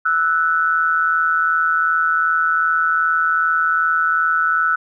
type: tone pair together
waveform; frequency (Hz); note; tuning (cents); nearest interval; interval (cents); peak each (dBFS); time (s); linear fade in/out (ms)
sine; 1318.5 / 1481.1; E6 / F#6; 0 / +1; major second; 201; -17; 0.05-4.76; 10
effects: none